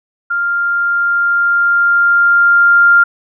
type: tone with level ramp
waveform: sine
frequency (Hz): 1396.9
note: F6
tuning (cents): 0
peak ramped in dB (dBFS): -13 to -4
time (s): 0.3-3.04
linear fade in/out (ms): 10
effects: none